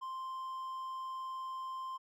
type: tone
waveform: triangle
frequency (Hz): 1046.5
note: C6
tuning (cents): 0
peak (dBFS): -37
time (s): 0.01-1.98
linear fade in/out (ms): 20
effects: none